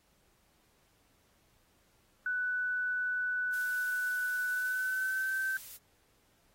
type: tone with pitch glide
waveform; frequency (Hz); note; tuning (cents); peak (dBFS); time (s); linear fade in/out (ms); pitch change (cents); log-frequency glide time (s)
sine; 1489 to 1546.9; F#6 to G6; +11 to -23; -30; 2.26-5.57; 2; +66; 4.5-5.33
type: noise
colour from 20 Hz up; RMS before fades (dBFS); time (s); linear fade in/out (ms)
blue; -47; 3.52-5.78; 20
effects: pink hiss -70 dBFS RMS until 6.54 s + AAC 48 kbps